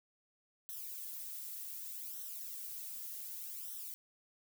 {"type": "noise with flanger", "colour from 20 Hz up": "violet", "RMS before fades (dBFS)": -45, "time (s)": [0.69, 3.94], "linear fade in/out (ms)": 0, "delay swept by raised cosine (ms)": [0.42, 2.62], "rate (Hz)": 0.66, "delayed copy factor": -0.75, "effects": []}